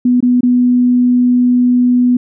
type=tone with dropouts; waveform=sine; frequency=246.9 Hz; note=B3; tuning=in tune; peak=-7 dBFS; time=0.05-2.17 s; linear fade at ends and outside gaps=5 ms; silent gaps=0.205-0.226 / 0.408-0.431 s; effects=none